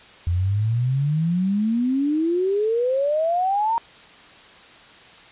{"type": "exponential sweep", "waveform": "sine", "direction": "up", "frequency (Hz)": [84, 940], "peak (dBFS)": -18, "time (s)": [0.27, 3.78], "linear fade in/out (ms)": 0, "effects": ["white hiss -46 dBFS RMS until 5.31 s", "resampled to 8000 Hz"]}